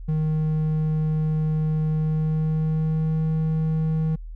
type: tone with pitch glide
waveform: triangle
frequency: 155.56 to 158.28 Hz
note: D#3 to D#3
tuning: 0 to +30 cents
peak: -18 dBFS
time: 0.08-4.16 s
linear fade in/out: 10 ms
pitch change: +30 cents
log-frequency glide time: 1.89-3.21 s
effects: added 40 Hz sine -33 dBFS peak until 4.35 s